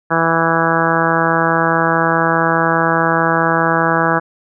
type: harmonic tone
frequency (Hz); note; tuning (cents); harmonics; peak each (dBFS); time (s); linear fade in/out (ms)
164.81; E3; 0; 1 / 2 / 3 / 4 / 5 / 6 / 7 / 8 / 9 / 10; -21 / -21 / -21 / -21 / -21 / -21 / -21 / -21 / -21 / -21; 0.1-4.2; 20
effects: none